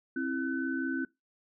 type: tone cluster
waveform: sine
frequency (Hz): 264.8 / 329.9 / 1510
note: C4 / E4 / F#6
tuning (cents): +21 / +1 / +35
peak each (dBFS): -32 / -35 / -36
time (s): 0.16-1.05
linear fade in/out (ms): 5
effects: noise-tail reverb RT60 0.2 s tail -22 dB re dry